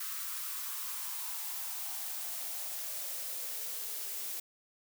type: noise with high-pass filter sweep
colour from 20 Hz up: blue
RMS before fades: -39 dBFS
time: 0-4.4 s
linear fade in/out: 5 ms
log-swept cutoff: 1300 to 390 Hz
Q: 3.8
effects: none